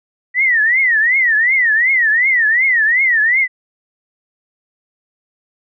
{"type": "tone with vibrato", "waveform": "sine", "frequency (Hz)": 1921, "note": "B6", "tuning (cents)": -48, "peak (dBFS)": -10, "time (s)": [0.34, 3.48], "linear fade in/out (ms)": 50, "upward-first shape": "triangle", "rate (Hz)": 2.7, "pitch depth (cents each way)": 230, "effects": []}